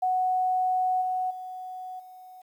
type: tone with level steps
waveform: sine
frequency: 740 Hz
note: F#5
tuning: in tune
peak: -22 / -25 / -35 / -44 dBFS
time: 0.02-2.42 s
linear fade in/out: 10 ms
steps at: 1.01 / 1.3 / 1.99 s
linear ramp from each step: 10 ms
effects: 10-bit